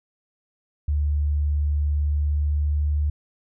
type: tone with pitch glide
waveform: sine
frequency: 73.5 to 74.05 Hz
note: D2 to D2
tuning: +2 to +15 cents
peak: -19 dBFS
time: 0.88-3.1 s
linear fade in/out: 5 ms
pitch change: +13 cents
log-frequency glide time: 1.96-2.92 s
effects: none